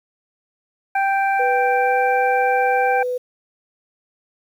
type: harmonic tone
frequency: 784 Hz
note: G5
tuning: in tune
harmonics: 1 / 2 / 3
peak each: -17 / -23 / -27 dBFS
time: 0.95-3.03 s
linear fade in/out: 5 ms
type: tone with pitch glide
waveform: sine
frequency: 493.9 to 498.2 Hz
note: B4 to B4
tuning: 0 to +15 cents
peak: -20 dBFS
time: 1.39-3.18 s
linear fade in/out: 10 ms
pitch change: +15 cents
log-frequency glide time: 1.75-1.94 s
effects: 8-bit